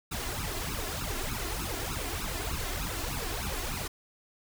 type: noise with flanger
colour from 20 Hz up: pink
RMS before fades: -34 dBFS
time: 0.11-3.88 s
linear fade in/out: 10 ms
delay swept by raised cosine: 0.75 to 2.95 ms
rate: 3.3 Hz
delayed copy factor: +0.9
effects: none